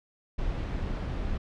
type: noise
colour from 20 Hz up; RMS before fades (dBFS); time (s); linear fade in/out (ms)
brown; -31; 0.38-1.38; 10
effects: low-pass 4000 Hz 12 dB/octave